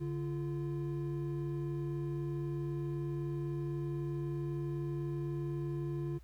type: tone pair together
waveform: triangle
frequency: 143.88 / 343.9 Hz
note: D3 / F4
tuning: -35 / -27 cents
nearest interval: octave + minor third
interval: 1508 cents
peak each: -34 / -37 dBFS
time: 0-6.19 s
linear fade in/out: 20 ms
effects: added 60 Hz sine -52 dBFS peak until 6.23 s + pink hiss -69 dBFS RMS until 6.23 s